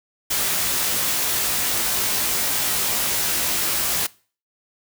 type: noise with comb filter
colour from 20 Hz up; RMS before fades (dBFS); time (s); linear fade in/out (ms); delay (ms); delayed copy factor
white; -22; 0.3-4.07; 10; 18; +0.9
effects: noise-tail reverb RT60 0.4 s tail -22 dB re dry